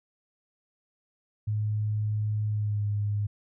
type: tone with pitch glide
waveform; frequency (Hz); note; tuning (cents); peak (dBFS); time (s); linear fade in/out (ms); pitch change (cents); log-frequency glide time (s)
sine; 106.3 to 103.39; G#2 to G#2; +41 to -7; -25; 1.47-3.27; 10; -48; 2.48-2.84
effects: none